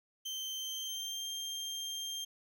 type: tone with pitch glide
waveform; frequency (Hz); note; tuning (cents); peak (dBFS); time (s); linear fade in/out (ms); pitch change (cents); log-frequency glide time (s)
30% pulse; 3116 to 3187; G7 to G7; -11 to +28; -35; 0.25-2.25; 10; +39; 0.58-1.28
effects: none